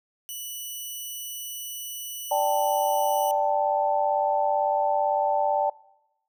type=tone; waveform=5% pulse; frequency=2960 Hz; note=F#7; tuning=in tune; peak=-25 dBFS; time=0.29-3.31 s; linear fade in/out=0 ms
type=chord; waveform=sine; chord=D suspended fourth; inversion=none; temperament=just; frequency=587.3 / 783.1 / 881 Hz; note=D5 / G5 / A5; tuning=0 / -2 / +2 cents; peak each=-25 dBFS; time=2.31-5.7 s; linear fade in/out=5 ms
effects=noise-tail reverb RT60 0.9 s tail -23 dB re dry